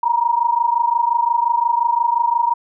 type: tone pair together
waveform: sine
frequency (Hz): 932.3 / 958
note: A#5 / A#5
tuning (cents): 0 / +47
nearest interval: unison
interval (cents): 47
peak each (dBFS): -17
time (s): 0.03-2.54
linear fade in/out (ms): 5
effects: none